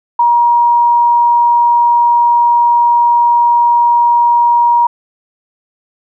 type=tone; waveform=sine; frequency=950 Hz; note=A#5; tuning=33 cents sharp; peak=-6 dBFS; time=0.19-4.87 s; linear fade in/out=5 ms; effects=none